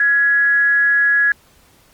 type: tone with frequency modulation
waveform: sine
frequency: 1676 Hz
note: G#6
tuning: 15 cents sharp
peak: -11 dBFS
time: 0-1.32 s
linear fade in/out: 2 ms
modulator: 275 Hz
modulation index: 0.26
effects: pink hiss -52 dBFS RMS until 1.93 s + Opus 32 kbps